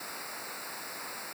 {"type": "noise with comb filter", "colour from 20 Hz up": "pink", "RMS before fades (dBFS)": -41, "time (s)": [0, 1.33], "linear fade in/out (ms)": 5, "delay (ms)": 0.31, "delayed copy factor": -0.9, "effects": ["high-pass 150 Hz 12 dB/octave"]}